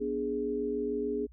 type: chord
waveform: sine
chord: G# diminished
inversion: first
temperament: equal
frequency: 246.9 / 293.7 / 415.3 Hz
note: B3 / D4 / G#4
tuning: 0 / 0 / 0 cents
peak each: -36 / -36 / -31 dBFS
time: 0-1.27 s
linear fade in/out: 20 ms
effects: added 60 Hz sine -51 dBFS peak until 1.32 s